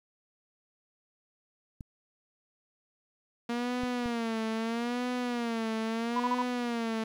clicks, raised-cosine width 5 ms, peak -29 dBFS, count 3, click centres 1.808 / 3.835 / 4.059 s
sawtooth tone with vibrato, 234.8 Hz, A#3, 13 cents sharp, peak -26 dBFS, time 3.49-7.04 s, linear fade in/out 5 ms, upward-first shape sine, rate 0.77 Hz, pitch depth 100 cents each way
sine tone bursts, 987.8 Hz, B5, in tune, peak -26 dBFS, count 4, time 6.16-6.421 s, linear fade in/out 5 ms, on 39 ms, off 35 ms
effects low-pass 5000 Hz 12 dB/octave + 10-bit

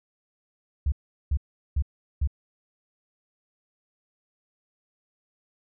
sine tone bursts, 70.8 Hz, C#2, 37 cents sharp, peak -20 dBFS, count 4, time 0.86-2.274 s, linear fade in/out 5 ms, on 61 ms, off 390 ms, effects none

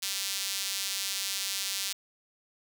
sawtooth tone with high-pass filter, 196 Hz, G3, in tune, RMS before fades -33 dBFS, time 0.02-1.93 s, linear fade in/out 10 ms, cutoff 4000 Hz, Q 1.1, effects none

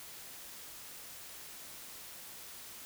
silence, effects white hiss -49 dBFS RMS until 2.85 s

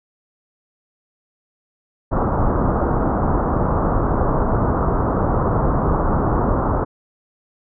pink low-pass noise, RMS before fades -18 dBFS, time 2.11-6.85 s, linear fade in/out 20 ms, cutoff 1300 Hz, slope 48 dB/octave, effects none

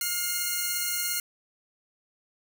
5% pulse tone pair together, 1422.4 / 2125 Hz, F6 / C7, +31 / +26 cents, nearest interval perfect fifth, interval 695 cents, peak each -19 dBFS, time 0.01-1.2 s, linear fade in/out 2 ms, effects none

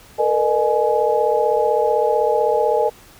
sine tone cluster, 446 / 481.8 / 609 / 839 Hz, A4 / B4 / D#5 / G#5, +23 / -43 / -37 / +17 cents, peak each -20 dBFS, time 0.18-2.9 s, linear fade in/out 20 ms, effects pink hiss -46 dBFS RMS until 3.19 s

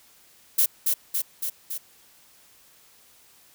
violet noise with echo, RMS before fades -19 dBFS, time 0.58-0.66 s, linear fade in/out 10 ms, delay 280 ms, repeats 4, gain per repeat -3 dB, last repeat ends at 1.78 s, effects white hiss -56 dBFS RMS until 3.54 s

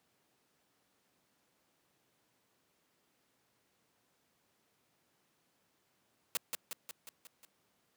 white noise with echo, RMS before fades -33 dBFS, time 6.35-6.37 s, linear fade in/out 0 ms, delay 180 ms, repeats 6, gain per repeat -4 dB, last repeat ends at 7.45 s, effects pink hiss -75 dBFS RMS until 7.96 s + high-pass 150 Hz 12 dB/octave

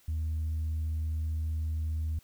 sine tone, 78.8 Hz, D#2, 23 cents sharp, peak -27 dBFS, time 0.08-2.19 s, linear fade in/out 5 ms, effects tanh soft clip ceiling -27 dBFS + white hiss -63 dBFS RMS until 2.23 s

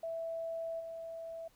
sine tone with level steps, 659 Hz, E5, 1 cent flat, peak -36 / -41 dBFS, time 0.03-1.48 s, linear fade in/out 5 ms, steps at 0.79 s, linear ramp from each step 20 ms, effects pink hiss -68 dBFS RMS until 1.55 s

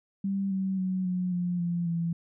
sine tone with pitch steps, 196 / 191.08 / 186.29 / 181.61 / 177.05 / 172.61 / 168.28 Hz, G3 / G3 / F#3 / F#3 / F3 / F3 / E3, 0 / -44 / +12 / -32 / +24 / -20 / +36 cents, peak -26 dBFS, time 0.24-2.13 s, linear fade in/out 5 ms, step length 270 ms, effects none

